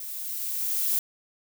violet noise with level ramp, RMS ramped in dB -37 to -24 dBFS, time 0-0.99 s, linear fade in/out 2 ms, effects none

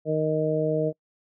harmonic tone, 155.56 Hz, D#3, in tune, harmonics 1 / 2 / 3 / 4, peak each -28 / -30 / -25 / -27 dBFS, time 0.05-0.93 s, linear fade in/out 50 ms, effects noise-tail reverb RT60 0.1 s tail -26 dB re dry

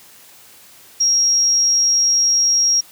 sine tone, 5610 Hz, F8, 7 cents sharp, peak -12 dBFS, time 1-2.81 s, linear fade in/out 10 ms, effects white hiss -45 dBFS RMS until 2.91 s + high-pass 60 Hz 12 dB/octave

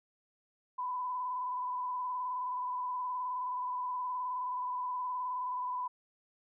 sine tone with vibrato, 1000 Hz, B5, 21 cents sharp, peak -33 dBFS, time 0.78-5.88 s, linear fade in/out 10 ms, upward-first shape square, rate 19 Hz, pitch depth 22 cents each way, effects none

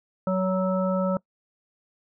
harmonic tone, 187.1 Hz, F#3, 20 cents sharp, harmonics 1 / 3 / 5 / 7, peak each -24 / -25 / -36 / -32 dBFS, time 0.27-1.17 s, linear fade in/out 2 ms, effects noise-tail reverb RT60 0.1 s tail -23 dB re dry

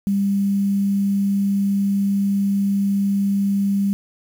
sine tone with quantisation, 198.8 Hz, G3, 25 cents sharp, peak -16 dBFS, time 0.07-3.93 s, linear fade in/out 0 ms, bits 7, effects none

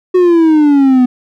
triangle exponential sweep, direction down, 370 to 246.9 Hz, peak -3 dBFS, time 0.14-1.06 s, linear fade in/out 10 ms, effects none

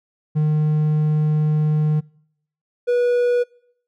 triangle tone pair in turn, 152.7 / 486.6 Hz, D#3 / B4, -32 / -26 cents, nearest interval octave + minor sixth, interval 2006 cents, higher second, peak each -13 dBFS, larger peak neither, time 0.35-2.01 / 2.87-3.44 s, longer first, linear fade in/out 20 ms, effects noise-tail reverb RT60 0.7 s tail -25 dB re dry

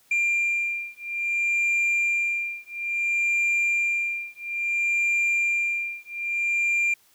sine beating tone pair, 2386 / 2386.59 Hz, D7 / D7, +27 / +27 cents, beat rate 0.59 Hz, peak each -23 dBFS, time 0.11-6.94 s, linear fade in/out 5 ms, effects tanh soft clip ceiling -19 dBFS + white hiss -60 dBFS RMS until 7.14 s

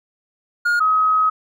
triangle / sine tone pair in turn, 1426 / 1269.2 Hz, F6 / D#6, +36 / +34 cents, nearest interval major second, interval 202 cents, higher first, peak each -13 dBFS, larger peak neither, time 0.65-0.8 / 0.8-1.3 s, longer second, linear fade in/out 10 ms, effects none

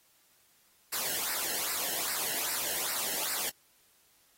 white noise with flanger, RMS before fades -33 dBFS, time 0.92-3.5 s, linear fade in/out 10 ms, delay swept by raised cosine 0.3 to 0.86 ms, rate 2.5 Hz, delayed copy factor -0.75, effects white hiss -66 dBFS RMS until 4.37 s + AAC 48 kbps

